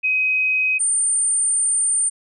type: tone pair in turn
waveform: sine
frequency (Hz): 2524 / 8966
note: D#7 / C#9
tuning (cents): +24 / +19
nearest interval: octave + minor seventh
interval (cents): 2195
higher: second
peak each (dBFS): -16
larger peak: neither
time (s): 0.03-0.79 / 0.79-2.1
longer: second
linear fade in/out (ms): 20
effects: none